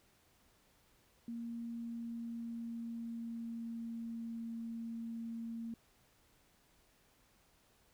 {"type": "tone with pitch glide", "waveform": "sine", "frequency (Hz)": [233.1, 229.4], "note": ["A#3", "A#3"], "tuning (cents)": [0, -28], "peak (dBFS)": -40, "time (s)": [1.28, 5.74], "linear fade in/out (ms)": 2, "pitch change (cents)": -28, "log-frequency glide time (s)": [1.66, 4.49], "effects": ["pink hiss -70 dBFS RMS until 7.93 s"]}